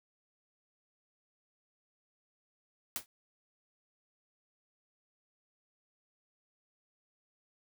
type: noise with exponential decay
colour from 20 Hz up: white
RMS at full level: -32 dBFS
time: 2.96-3.06 s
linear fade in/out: 0 ms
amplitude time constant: 21 ms
effects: none